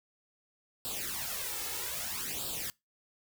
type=noise with flanger; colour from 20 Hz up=white; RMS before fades=-37 dBFS; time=0.85-2.7 s; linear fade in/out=0 ms; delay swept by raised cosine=0.24 to 2.34 ms; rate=0.62 Hz; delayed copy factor=+0.8; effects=noise-tail reverb RT60 0.2 s tail -23 dB re dry